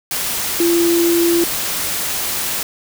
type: tone in noise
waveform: sine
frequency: 340.7 Hz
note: F4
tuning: 43 cents flat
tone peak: -12 dBFS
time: 0.6-1.44 s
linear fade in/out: 2 ms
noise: white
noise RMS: -21 dBFS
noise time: 0.11-2.63 s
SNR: +6 dB
effects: none